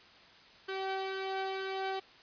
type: tone pair together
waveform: sawtooth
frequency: 384.3 / 766.5 Hz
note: G4 / G5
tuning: -34 / -39 cents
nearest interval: octave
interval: 1195 cents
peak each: -32 / -35 dBFS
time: 0.68-2 s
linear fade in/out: 10 ms
effects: white hiss -57 dBFS RMS until 2.22 s + resampled to 11025 Hz